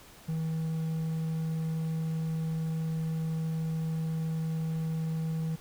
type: tone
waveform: triangle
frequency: 160.6 Hz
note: E3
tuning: 45 cents flat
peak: -27 dBFS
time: 0.28-5.56 s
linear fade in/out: 10 ms
effects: pink hiss -53 dBFS RMS until 5.6 s